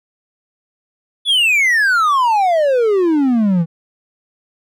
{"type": "exponential sweep", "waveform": "triangle", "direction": "down", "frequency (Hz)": [3498, 159.4], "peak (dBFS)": -9, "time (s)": [1.25, 3.66], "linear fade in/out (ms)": 50, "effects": []}